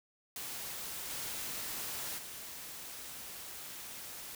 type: noise with level steps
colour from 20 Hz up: white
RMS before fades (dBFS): -42 / -40 / -46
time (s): 0.36-4.35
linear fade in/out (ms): 2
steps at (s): 1.09 / 2.17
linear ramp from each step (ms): 20
effects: none